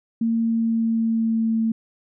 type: tone with pitch glide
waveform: sine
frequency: 228.3 to 224.4 Hz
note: A#3 to A3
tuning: -36 to +34 cents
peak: -18 dBFS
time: 0.21-1.72 s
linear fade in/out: 5 ms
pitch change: -30 cents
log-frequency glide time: 0.39-1.61 s
effects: none